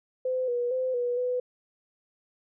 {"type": "tone with pitch steps", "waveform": "sine", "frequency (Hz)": [512, 484.1, 514, 486.6, 498], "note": ["C5", "B4", "C5", "B4", "B4"], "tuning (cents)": [-38, -35, -31, -26, 14], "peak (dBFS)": -25, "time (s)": [0.25, 1.4], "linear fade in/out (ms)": 5, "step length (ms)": 230, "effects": []}